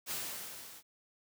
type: noise with level ramp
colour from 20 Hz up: white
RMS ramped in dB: -36 to -53 dBFS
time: 0.06-0.83 s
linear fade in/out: 50 ms
effects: high-pass 100 Hz 12 dB/octave